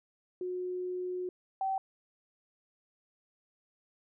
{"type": "tone pair in turn", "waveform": "sine", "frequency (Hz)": [363.4, 770], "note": ["F#4", "G5"], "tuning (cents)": [-31, -31], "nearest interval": "octave + minor second", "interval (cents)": 1300, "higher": "second", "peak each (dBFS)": [-33, -29], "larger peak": "second", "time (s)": [[0.41, 1.29], [1.61, 1.78]], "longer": "first", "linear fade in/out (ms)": 2, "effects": []}